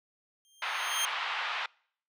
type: tone with exponential growth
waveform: 20% pulse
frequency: 3185 Hz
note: G7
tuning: 27 cents sharp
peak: -21 dBFS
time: 0.45-1.05 s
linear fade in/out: 0 ms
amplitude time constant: 130 ms
type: band-pass noise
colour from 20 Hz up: pink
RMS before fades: -34 dBFS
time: 0.62-1.66 s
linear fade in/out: 2 ms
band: 900 to 3400 Hz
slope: 24 dB/octave
effects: noise-tail reverb RT60 0.6 s tail -26 dB re dry